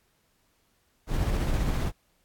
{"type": "noise with tremolo", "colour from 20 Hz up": "brown", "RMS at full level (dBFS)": -25, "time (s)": [1.07, 1.92], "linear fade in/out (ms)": 50, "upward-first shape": "square", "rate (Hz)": 15, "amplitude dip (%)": 25, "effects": ["pink hiss -69 dBFS RMS until 2.24 s", "AAC 64 kbps"]}